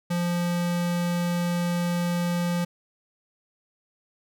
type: tone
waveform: square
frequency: 174.2 Hz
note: F3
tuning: 4 cents flat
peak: -24 dBFS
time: 0.1-2.65 s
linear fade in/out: 10 ms
effects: none